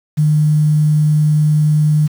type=tone with quantisation; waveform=sine; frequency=151.7 Hz; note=D#3; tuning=44 cents flat; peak=-9 dBFS; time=0.17-2.08 s; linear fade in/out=20 ms; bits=6; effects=none